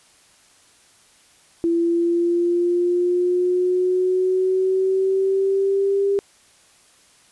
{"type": "exponential sweep", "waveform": "sine", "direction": "up", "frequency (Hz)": [336.2, 399.3], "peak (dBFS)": -16, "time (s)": [1.64, 6.19], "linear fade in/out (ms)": 0, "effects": ["white hiss -54 dBFS RMS until 7.31 s", "resampled to 24000 Hz"]}